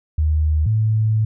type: tone pair in turn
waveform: sine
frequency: 77.1 / 109.28 Hz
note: D#2 / A2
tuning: -15 / -11 cents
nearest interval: tritone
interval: 604 cents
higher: second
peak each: -14 dBFS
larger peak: neither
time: 0.18-0.66 / 0.66-1.25 s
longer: second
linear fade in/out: 5 ms
effects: none